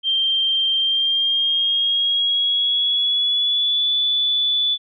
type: tone with pitch glide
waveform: sine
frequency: 3162 to 3468 Hz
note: G7 to A7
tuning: +14 to -26 cents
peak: -16 dBFS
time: 0.03-4.78 s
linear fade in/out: 50 ms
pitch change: +160 cents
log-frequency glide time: 0.78-3.93 s
effects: none